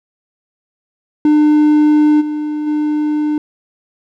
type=tone with level steps; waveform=triangle; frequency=300.9 Hz; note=D4; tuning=42 cents sharp; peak=-5 / -15 / -11 dBFS; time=1.25-3.38 s; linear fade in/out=2 ms; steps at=2.2 / 2.66 s; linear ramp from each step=20 ms; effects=none